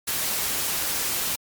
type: noise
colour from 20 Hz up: white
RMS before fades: -26 dBFS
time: 0.07-1.36 s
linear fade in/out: 10 ms
effects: MP3 96 kbps

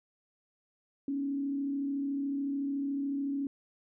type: tone with frequency modulation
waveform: sine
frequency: 278.4 Hz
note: C#4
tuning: 8 cents sharp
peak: -30 dBFS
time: 1.08-3.47 s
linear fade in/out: 2 ms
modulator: 33.8 Hz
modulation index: 0.38
effects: none

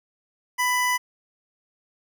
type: tone pair together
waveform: square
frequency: 991.3 / 1993 Hz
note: B5 / B6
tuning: +6 / +15 cents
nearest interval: octave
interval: 1209 cents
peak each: -24 dBFS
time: 0.58-0.98 s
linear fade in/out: 20 ms
effects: none

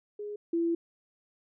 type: tone pair in turn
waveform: sine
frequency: 415.3 / 336.2 Hz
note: G#4 / E4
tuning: 0 / +34 cents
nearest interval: major third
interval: 366 cents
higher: first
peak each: -35 / -25 dBFS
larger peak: second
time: 0.19-0.36 / 0.53-0.75 s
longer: second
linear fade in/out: 5 ms
effects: none

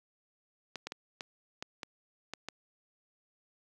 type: clicks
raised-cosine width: 0.2 ms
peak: -21 dBFS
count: 8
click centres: 0.757 / 0.87 / 0.921 / 1.208 / 1.625 / 1.832 / 2.336 / 2.486 s
effects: high-pass 150 Hz 12 dB/octave + 10-bit

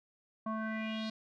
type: tone with low-pass filter sweep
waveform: square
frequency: 219.5 Hz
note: A3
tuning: 4 cents flat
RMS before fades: -37 dBFS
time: 0.46-1.1 s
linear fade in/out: 5 ms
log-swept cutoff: 1000 to 4400 Hz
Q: 4.4
effects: none

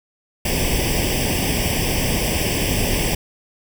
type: noise with comb filter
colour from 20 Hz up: pink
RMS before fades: -20 dBFS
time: 0.45-3.15 s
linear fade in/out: 5 ms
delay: 0.37 ms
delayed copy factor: +0.95
effects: none

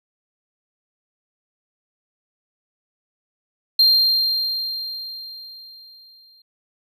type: tone with exponential decay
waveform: triangle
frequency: 4186 Hz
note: C8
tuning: in tune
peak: -9 dBFS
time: 3.79-6.42 s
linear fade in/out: 5 ms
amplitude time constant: 570 ms
effects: none

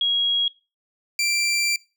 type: tone pair in turn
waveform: sine / 20% pulse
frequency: 3300 / 2354 Hz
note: G#7 / D7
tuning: -12 / +3 cents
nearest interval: tritone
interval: 585 cents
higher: first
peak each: -18 / -15 dBFS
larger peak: second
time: 0.01-0.48 / 1.19-1.76 s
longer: second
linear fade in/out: 2 ms
effects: noise-tail reverb RT60 0.3 s tail -23 dB re dry

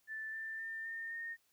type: tone with pitch steps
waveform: sine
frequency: 1760 / 1779.4 / 1799.1 / 1818.9 / 1839 Hz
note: A6 / A6 / A6 / A#6 / A#6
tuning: 0 / +19 / +38 / -43 / -24 cents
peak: -40 dBFS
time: 0.07-1.37 s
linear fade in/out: 50 ms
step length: 260 ms
effects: white hiss -75 dBFS RMS until 1.52 s

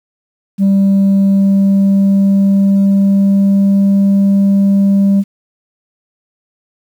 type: tone with pitch glide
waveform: sine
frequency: 196 to 197.59 Hz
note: G3 to G3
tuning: 0 to +14 cents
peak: -4 dBFS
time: 0.58-5.24 s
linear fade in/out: 50 ms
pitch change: +14 cents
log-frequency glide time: 1.37-3.98 s
effects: tanh soft clip ceiling -6 dBFS + 7-bit

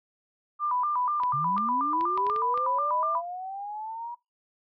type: tone with vibrato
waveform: sine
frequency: 1088 Hz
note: C#6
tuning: 33 cents flat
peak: -24 dBFS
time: 0.59-3.22 s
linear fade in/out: 50 ms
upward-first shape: square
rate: 4.1 Hz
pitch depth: 160 cents each way
type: clicks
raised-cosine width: 0.3 ms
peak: -24 dBFS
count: 8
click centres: 1.235 / 1.58 / 2.01 / 2.176 / 2.267 / 2.299 / 2.362 / 2.576 s
type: linear sweep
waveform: sine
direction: up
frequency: 130 to 963 Hz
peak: -33 dBFS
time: 1.33-4.15 s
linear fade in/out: 10 ms
effects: noise-tail reverb RT60 0.2 s tail -21 dB re dry

